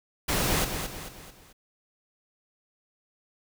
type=noise with echo; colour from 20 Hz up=pink; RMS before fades=-26 dBFS; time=0.28-0.65 s; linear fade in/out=10 ms; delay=220 ms; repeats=4; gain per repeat=-7 dB; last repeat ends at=1.53 s; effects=none